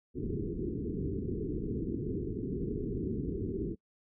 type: low-pass noise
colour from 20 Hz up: white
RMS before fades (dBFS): -35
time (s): 0.14-3.76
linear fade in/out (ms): 50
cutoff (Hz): 430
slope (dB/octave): 96
effects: noise-tail reverb RT60 0.1 s tail -26 dB re dry